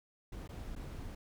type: noise with dropouts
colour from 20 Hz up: brown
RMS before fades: -44 dBFS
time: 0.32-1.15 s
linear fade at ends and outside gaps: 5 ms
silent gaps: 0.477-0.49 / 0.753-0.761 s
effects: none